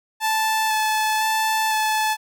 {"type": "tone with vibrato", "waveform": "sawtooth", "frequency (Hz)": 872, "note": "A5", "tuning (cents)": -16, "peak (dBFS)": -15, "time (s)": [0.2, 2.17], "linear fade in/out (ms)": 50, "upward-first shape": "square", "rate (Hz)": 0.99, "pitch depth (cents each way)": 11, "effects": []}